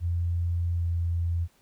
sine tone with pitch glide, 86 to 85.16 Hz, F2 to F2, -26 to -43 cents, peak -24 dBFS, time 0-1.48 s, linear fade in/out 50 ms, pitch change -17 cents, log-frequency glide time 0.76-0.83 s, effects pink hiss -64 dBFS RMS until 1.61 s

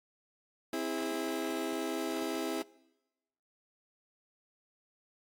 30% pulse chord, C augmented, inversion none, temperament just, 261.6 / 327 / 408.8 Hz, C4 / E4 / G#4, 0 / -14 / -27 cents, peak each -36 / -33 / -37 dBFS, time 0.73-2.62 s, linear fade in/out 2 ms, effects noise-tail reverb RT60 1.0 s tail -22 dB re dry + AAC 64 kbps

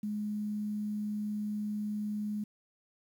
sine tone, 209.7 Hz, G#3, 17 cents sharp, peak -32 dBFS, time 0.03-2.44 s, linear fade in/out 5 ms, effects 10-bit

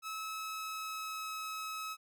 sawtooth tone with pitch glide, 1295 to 1285.3 Hz, E6 to E6, -31 to -44 cents, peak -35 dBFS, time 0.02-1.97 s, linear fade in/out 50 ms, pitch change -13 cents, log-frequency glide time 0.19-1.33 s, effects none

